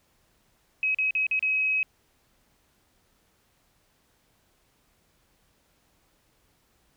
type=tone with dropouts; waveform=sine; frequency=2547 Hz; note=D#7; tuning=40 cents sharp; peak=-22 dBFS; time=0.83-1.83 s; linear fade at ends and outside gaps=1 ms; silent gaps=0.946-0.986 / 1.108-1.151 / 1.267-1.312 / 1.393-1.426 s; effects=pink hiss -67 dBFS RMS until 6.96 s

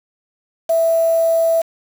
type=tone with quantisation; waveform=sine; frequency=659.3 Hz; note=E5; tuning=in tune; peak=-12 dBFS; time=0.69-1.62 s; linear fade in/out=10 ms; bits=5; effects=none

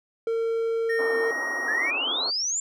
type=tone; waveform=triangle; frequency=455.8 Hz; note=A#4; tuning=39 cents flat; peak=-21 dBFS; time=0.27-1.31 s; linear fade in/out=2 ms
type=tone with pitch glide; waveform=triangle; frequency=1841 to 1880.8 Hz; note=A#6 to A#6; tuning=-22 to +15 cents; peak=-25 dBFS; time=0.89-1.91 s; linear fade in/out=10 ms; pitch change=+37 cents; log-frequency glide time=1.23-1.32 s
type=band-pass noise; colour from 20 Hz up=white; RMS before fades=-35 dBFS; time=0.98-2.31 s; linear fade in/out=20 ms; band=250 to 1400 Hz; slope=96 dB/octave
type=exponential sweep; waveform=sine; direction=up; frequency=1634 to 7400 Hz; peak=-24 dBFS; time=1.68-2.6 s; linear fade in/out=2 ms
effects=none

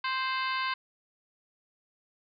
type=harmonic tone with a mistuned harmonic; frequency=523.3 Hz; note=C5; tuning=in tune; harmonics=2 / 3 / 4 / 5 / 6 / 7 / 8 / 9; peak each=-31 / -35 / -37 / -39 / -41 / -42 / -43 / -44 dBFS; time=0.04-0.74 s; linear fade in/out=5 ms; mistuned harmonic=6; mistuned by=-72 cents; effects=none

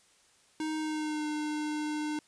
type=tone with pitch glide; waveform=square; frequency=311.7 to 302.3 Hz; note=D#4 to D#4; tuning=+3 to -50 cents; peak=-32 dBFS; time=0.6-2.19 s; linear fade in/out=2 ms; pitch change=-53 cents; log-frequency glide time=0.77-1.26 s; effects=white hiss -64 dBFS RMS until 2.27 s + resampled to 22050 Hz

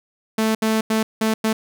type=tone bursts at uneven times; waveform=sawtooth; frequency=220 Hz; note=A3; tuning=in tune; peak=-13 dBFS; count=5; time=0.38-0.55 / 0.62-0.81 / 0.9-1.03 / 1.21-1.34 / 1.44-1.53 s; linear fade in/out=5 ms; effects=none

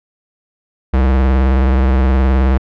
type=tone with vibrato; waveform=square; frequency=65.41 Hz; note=C2; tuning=in tune; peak=-10 dBFS; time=0.93-2.58 s; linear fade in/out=10 ms; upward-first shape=triangle; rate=19 Hz; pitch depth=84 cents each way; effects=low-pass 2000 Hz 12 dB/octave

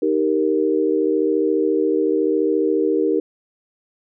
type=chord; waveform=sine; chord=Eb major; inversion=none; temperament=equal; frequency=311.1 / 392 / 466.2 Hz; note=Eb4 / G4 / Bb4; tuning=0 / 0 / 0 cents; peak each=-20 dBFS; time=0.02-3.2 s; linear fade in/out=5 ms; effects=none

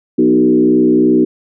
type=tone with frequency modulation; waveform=sine; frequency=311.1 Hz; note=D#4; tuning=in tune; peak=-7 dBFS; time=0.18-1.25 s; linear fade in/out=10 ms; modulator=63 Hz; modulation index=1.3; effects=none

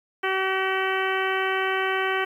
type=harmonic tone; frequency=381.1 Hz; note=G4; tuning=49 cents flat; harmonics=1 / 2 / 3 / 4 / 5 / 6 / 7 / 8; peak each=-27 / -30 / -30 / -29 / -30 / -33 / -36 / -35 dBFS; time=0.23-2.25 s; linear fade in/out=10 ms; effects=9-bit

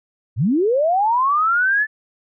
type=linear sweep; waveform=sine; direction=up; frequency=87 to 1760 Hz; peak=-14 dBFS; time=0.36-1.87 s; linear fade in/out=50 ms; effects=none

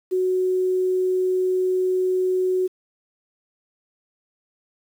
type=tone with quantisation; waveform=sine; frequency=370 Hz; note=F#4; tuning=in tune; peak=-18 dBFS; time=0.11-2.68 s; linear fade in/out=20 ms; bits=8; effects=none

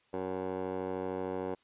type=tone with band-pass filter; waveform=15% pulse; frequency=93.2 Hz; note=F#2; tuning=13 cents sharp; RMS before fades=-36 dBFS; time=0.13-1.55 s; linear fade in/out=10 ms; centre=560 Hz; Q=3.7; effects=white hiss -69 dBFS RMS until 1.63 s + resampled to 8000 Hz

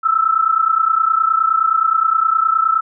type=tone pair together; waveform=sine; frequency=1300 / 1329.6 Hz; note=E6 / E6; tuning=-24 / +15 cents; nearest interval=unison; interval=39 cents; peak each=-15 dBFS; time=0.03-2.81 s; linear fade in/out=20 ms; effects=none

